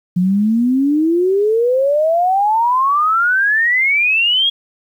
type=exponential sweep; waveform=sine; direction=up; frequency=175.1 to 3322 Hz; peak=-11 dBFS; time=0.16-4.5 s; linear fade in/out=10 ms; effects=8-bit